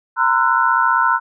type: tone cluster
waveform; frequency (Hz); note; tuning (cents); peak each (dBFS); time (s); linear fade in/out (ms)
sine; 929 / 1024 / 1343 / 1474; A#5 / C6 / E6 / F#6; -6 / -38 / +32 / -7; -18; 0.16-1.2; 50
effects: none